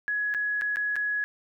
sine tone with dropouts, 1680 Hz, G#6, 19 cents sharp, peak -25 dBFS, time 0.08-1.24 s, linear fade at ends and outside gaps 0 ms, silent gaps 0.34-0.347 / 0.612-0.619 / 0.759-0.769 / 0.957-0.964 s, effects none

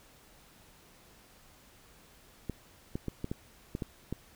clicks, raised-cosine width 3 ms, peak -21 dBFS, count 8, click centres 2.497 / 2.955 / 3.083 / 3.244 / 3.315 / 3.751 / 3.822 / 4.126 s, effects pink hiss -59 dBFS RMS until 4.35 s

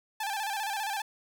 sawtooth tone with vibrato, 830.6 Hz, G#5, in tune, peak -27 dBFS, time 0.2-1.02 s, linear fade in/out 5 ms, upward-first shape square, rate 15 Hz, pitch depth 78 cents each way, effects none

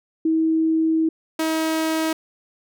sine / sawtooth tone pair in turn, 321.1 / 319.1 Hz, E4 / D#4, -45 / +44 cents, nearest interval unison, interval 11 cents, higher first, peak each -16 dBFS, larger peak neither, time 0.25-1.09 / 1.39-2.13 s, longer first, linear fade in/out 5 ms, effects none

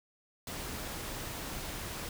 pink noise, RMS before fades -40 dBFS, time 0.47-2.09 s, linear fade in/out 2 ms, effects none

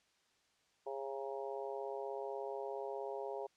harmonic tone with a mistuned harmonic, 136.6 Hz, C#3, 25 cents flat, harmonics 3 / 4 / 5 / 6 / 7, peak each -43 / -45 / -47 / -49 / -50 dBFS, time 0.86-3.47 s, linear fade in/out 10 ms, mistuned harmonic 7, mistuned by -28 cents, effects white hiss -74 dBFS RMS until 3.56 s + low-pass 6000 Hz 12 dB/octave

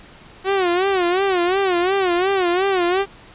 sawtooth tone with vibrato, 370 Hz, F#4, in tune, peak -12 dBFS, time 0.44-3.06 s, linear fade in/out 50 ms, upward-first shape sine, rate 2.8 Hz, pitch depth 120 cents each way, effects pink hiss -44 dBFS RMS until 3.34 s + resampled to 8000 Hz

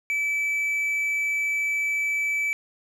triangle tone, 2307 Hz, D7, 31 cents flat, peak -21 dBFS, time 0.1-2.53 s, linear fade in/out 0 ms, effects none

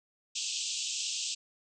white band-pass noise, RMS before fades -35 dBFS, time 0.35-1.35 s, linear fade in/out 10 ms, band 2600 to 7900 Hz, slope 96 dB/octave, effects none

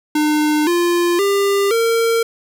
square tone with pitch steps, 302.4 / 347.4 / 399 / 458.4 Hz, D#4 / F4 / G4 / A#4, -49 / -9 / +31 / -29 cents, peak -14 dBFS, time 0.15-2.23 s, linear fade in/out 5 ms, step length 520 ms, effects 9-bit

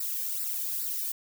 violet noise with flanger, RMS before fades -32 dBFS, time 0-1.12 s, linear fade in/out 5 ms, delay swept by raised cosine 0.31 to 1.51 ms, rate 2.4 Hz, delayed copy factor -0.75, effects none

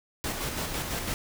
pink noise with tremolo, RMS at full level -31 dBFS, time 0.24-1.14 s, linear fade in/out 0 ms, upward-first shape square, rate 6 Hz, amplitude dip 35%, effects none

